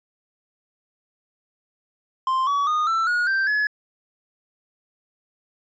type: tone with pitch steps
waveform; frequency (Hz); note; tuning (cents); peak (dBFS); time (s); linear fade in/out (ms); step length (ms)
triangle; 1046.5 / 1134.6 / 1230.2 / 1333.8 / 1446.2 / 1568 / 1700; C6 / C#6 / D#6 / E6 / F#6 / G6 / G#6; 0 / +40 / -20 / +20 / -40 / 0 / +40; -17; 2.27-3.67; 2; 200
effects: resampled to 16000 Hz